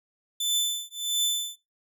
sawtooth tone with tremolo, 3520 Hz, A7, in tune, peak -18 dBFS, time 0.4-1.56 s, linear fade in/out 5 ms, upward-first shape triangle, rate 1.5 Hz, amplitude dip 100%, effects noise-tail reverb RT60 0.2 s tail -18 dB re dry

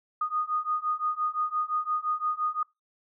sine beating tone pair, 1232 / 1237.8 Hz, D#6 / D#6, -17 / -9 cents, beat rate 5.8 Hz, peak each -30 / -29 dBFS, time 0.21-2.63 s, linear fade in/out 5 ms, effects noise-tail reverb RT60 0.2 s tail -23 dB re dry

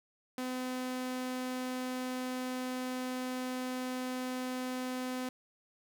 sawtooth tone, 254.3 Hz, C4, 49 cents flat, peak -31 dBFS, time 0.38-5.29 s, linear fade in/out 2 ms, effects none

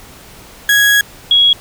35% pulse / sine tone pair in turn, 1661.2 / 3322 Hz, G#6 / G#7, 0 / 0 cents, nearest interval octave, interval 1200 cents, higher second, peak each -6 dBFS, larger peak neither, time 0.69-1.01 / 1.31-1.53 s, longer first, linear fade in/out 2 ms, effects pink hiss -38 dBFS RMS until 1.6 s

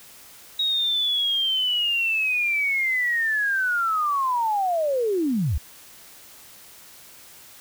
sine linear sweep, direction down, 3800 to 55.4 Hz, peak -20 dBFS, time 0.59-5.58 s, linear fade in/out 5 ms, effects white hiss -47 dBFS RMS until 7.6 s

